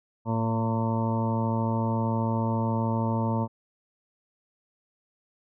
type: harmonic tone with a mistuned harmonic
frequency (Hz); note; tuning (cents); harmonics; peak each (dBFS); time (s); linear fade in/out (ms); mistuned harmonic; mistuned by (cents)
113.3; A#2; -49; 1 / 2 / 3 / 4 / 5 / 6 / 8 / 9 / 10; -27 / -28 / -38 / -38 / -35 / -40 / -32 / -40 / -43; 0.25-3.48; 50; 1; -23
effects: none